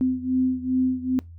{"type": "beating tone pair", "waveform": "sine", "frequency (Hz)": [256.1, 258.6], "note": ["C4", "C4"], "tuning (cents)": [-37, -20], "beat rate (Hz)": 2.5, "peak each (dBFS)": [-22, -25], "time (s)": [0.01, 1.19], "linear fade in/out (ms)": 0, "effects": ["noise-tail reverb RT60 0.2 s tail -22 dB re dry", "added 84 Hz sine -40 dBFS peak until 1.38 s"]}